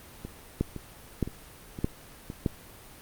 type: two click trains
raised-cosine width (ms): 3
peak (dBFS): -23 / -12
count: 5 / 4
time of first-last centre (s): 0.25-2.301 / 0.61-2.462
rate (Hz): 1.95 / 1.62
effects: pink hiss -49 dBFS RMS until 3.01 s + Opus 32 kbps